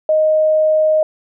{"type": "tone", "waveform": "sine", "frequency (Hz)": 622.3, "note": "D#5", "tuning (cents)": 0, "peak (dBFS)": -10, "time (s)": [0.09, 1.03], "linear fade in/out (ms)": 2, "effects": []}